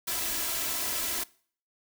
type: noise with comb filter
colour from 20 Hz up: white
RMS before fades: -31 dBFS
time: 0.07-1.24 s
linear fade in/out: 10 ms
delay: 3 ms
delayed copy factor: +0.65
effects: noise-tail reverb RT60 0.5 s tail -22 dB re dry